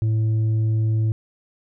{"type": "tone with tanh clipping", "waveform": "sine", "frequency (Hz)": 110, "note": "A2", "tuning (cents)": 0, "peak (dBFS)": -18, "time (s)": [0.02, 1.12], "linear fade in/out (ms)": 0, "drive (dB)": 4, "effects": []}